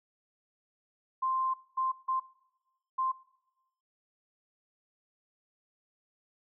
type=tone bursts at uneven times; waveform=sine; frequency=1046.5 Hz; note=C6; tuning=in tune; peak=-27 dBFS; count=4; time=1.22-1.54 / 1.77-1.92 / 2.08-2.2 / 2.98-3.12 s; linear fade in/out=10 ms; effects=noise-tail reverb RT60 1.0 s tail -21 dB re dry